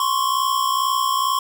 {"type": "tone pair together", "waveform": "square", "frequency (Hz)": [1046.5, 1108.7], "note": ["C6", "C#6"], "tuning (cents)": [0, 0], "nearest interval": "minor second", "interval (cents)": 100, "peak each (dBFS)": [-21, -22], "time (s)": [0, 1.39], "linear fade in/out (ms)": 2, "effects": []}